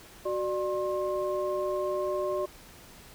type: tone cluster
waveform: sine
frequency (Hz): 371.4 / 596 / 1066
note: F#4 / D5 / C6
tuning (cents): +7 / +25 / +32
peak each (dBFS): -31 / -30 / -36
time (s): 0.25-2.46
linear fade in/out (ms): 10
effects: pink hiss -51 dBFS RMS until 3.14 s